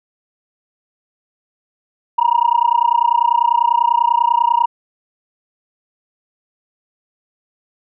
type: tone with amplitude modulation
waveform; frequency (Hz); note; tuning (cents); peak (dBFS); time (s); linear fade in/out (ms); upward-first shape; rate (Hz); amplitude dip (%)
sine; 949; A#5; +31; -6; 2.18-4.66; 10; sine; 30.1; 100
effects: tanh soft clip ceiling -5 dBFS